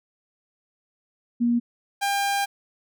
sine / sawtooth tone pair in turn, 237.8 / 799.9 Hz, A#3 / G5, +35 / +35 cents, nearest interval octave + major sixth, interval 2100 cents, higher second, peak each -18 dBFS, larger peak neither, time 1.4-1.6 / 2.01-2.46 s, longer second, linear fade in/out 20 ms, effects none

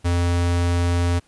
square tone, 87 Hz, F2, 6 cents flat, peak -18 dBFS, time 0.04-1.2 s, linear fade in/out 20 ms, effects pink hiss -58 dBFS RMS until 1.27 s + resampled to 24000 Hz

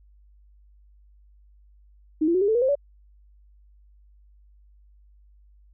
sine tone with pitch steps, 311.1 / 339.3 / 370 / 403.4 / 440 / 479.8 / 523.2 / 570.6 Hz, D#4 / F4 / F#4 / G4 / A4 / A#4 / C5 / C#5, 0 / -50 / 0 / +50 / 0 / +50 / 0 / +50 cents, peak -18 dBFS, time 2.21-2.754 s, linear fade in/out 10 ms, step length 68 ms, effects added 50 Hz sine -52 dBFS peak until 5.73 s

